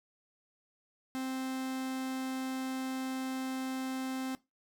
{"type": "tone", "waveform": "45% pulse", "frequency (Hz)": 261.6, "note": "C4", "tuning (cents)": 0, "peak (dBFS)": -34, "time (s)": [1.15, 4.35], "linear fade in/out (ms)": 0, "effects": ["noise-tail reverb RT60 0.2 s tail -18 dB re dry"]}